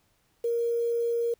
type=tone with quantisation; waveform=sine; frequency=469.2 Hz; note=A#4; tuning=11 cents sharp; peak=-24 dBFS; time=0.44-1.34 s; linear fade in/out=5 ms; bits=8; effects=pink hiss -69 dBFS RMS until 1.39 s